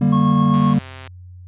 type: chord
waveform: triangle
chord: G minor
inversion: second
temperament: just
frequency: 147 / 196 / 235.2 Hz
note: D3 / G3 / Bb3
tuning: +2 / 0 / +16 cents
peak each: -15 dBFS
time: 0.01-0.79 s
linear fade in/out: 5 ms
type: tone with tremolo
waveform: triangle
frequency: 1094 Hz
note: C#6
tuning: 23 cents flat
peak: -18 dBFS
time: 0.12-0.74 s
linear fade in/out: 10 ms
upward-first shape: sine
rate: 7.8 Hz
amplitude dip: 30%
type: click train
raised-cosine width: 0.3 ms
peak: -21 dBFS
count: 71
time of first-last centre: 0.54-1.074 s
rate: 131 Hz
effects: added 90 Hz sine -36 dBFS peak until 1.47 s + resampled to 8000 Hz